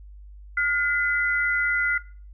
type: tone pair together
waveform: sine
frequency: 1426 / 2024 Hz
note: F6 / B6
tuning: +36 / +42 cents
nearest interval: tritone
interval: 606 cents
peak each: -22 / -23 dBFS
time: 0.57-1.98 s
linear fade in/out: 5 ms
effects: noise-tail reverb RT60 0.4 s tail -20 dB re dry + added 50 Hz sine -41 dBFS peak until 2.33 s